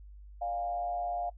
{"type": "tone with frequency modulation", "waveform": "sine", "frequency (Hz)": 704, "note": "F5", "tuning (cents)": 14, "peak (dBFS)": -31, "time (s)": [0.41, 1.3], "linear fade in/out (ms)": 10, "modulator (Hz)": 117, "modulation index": 0.58, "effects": ["noise-tail reverb RT60 0.1 s tail -20 dB re dry", "added 50 Hz sine -47 dBFS peak until 1.37 s"]}